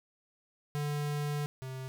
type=tone pair in turn; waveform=square; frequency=146.83 / 130.81 Hz; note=D3 / C3; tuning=0 / 0 cents; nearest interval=major second; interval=200 cents; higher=first; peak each=-32 / -39 dBFS; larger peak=first; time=0.75-1.46 / 1.62-1.88 s; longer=first; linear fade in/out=0 ms; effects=none